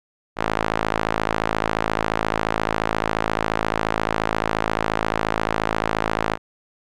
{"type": "tone with band-pass filter", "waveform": "sawtooth", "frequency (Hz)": 54.3, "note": "A1", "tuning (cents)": -22, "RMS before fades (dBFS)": -23, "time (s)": [0.36, 6.38], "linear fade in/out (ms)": 50, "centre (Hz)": 1100, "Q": 0.8, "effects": []}